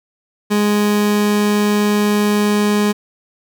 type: tone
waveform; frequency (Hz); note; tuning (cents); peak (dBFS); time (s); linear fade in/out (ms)
30% pulse; 207.7; G#3; 0; -10; 0.5-2.93; 20
effects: none